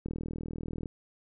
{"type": "click train", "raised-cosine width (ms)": 3, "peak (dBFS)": -23, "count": 33, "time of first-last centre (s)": [0.06, 0.858], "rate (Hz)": 40.1, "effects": []}